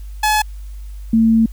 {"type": "tone pair in turn", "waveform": ["sawtooth", "sine"], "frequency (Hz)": [853, 225.1], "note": ["G#5", "A3"], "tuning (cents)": [46, 40], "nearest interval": "octave + major seventh", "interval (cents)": 2306, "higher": "first", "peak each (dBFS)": -9, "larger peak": "neither", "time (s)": [[0.23, 0.42], [1.13, 1.46]], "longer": "second", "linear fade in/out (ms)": 5, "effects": ["added 50 Hz sine -28 dBFS peak until 1.52 s", "white hiss -52 dBFS RMS until 1.52 s"]}